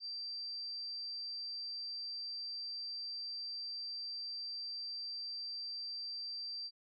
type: tone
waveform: sine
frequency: 4694 Hz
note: D8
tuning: 2 cents flat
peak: -40 dBFS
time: 0-6.71 s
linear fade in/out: 50 ms
effects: none